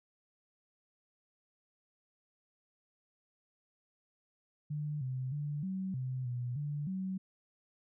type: tone with pitch steps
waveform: sine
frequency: 149.1 / 129.3 / 146.7 / 189.5 / 128.9 / 122.7 / 146.4 / 188.9 Hz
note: D3 / C3 / D3 / F#3 / C3 / B2 / D3 / F#3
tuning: +27 / -20 / -2 / +42 / -26 / -11 / -5 / +36 cents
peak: -34 dBFS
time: 4.7-7.18 s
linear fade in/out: 10 ms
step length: 310 ms
effects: none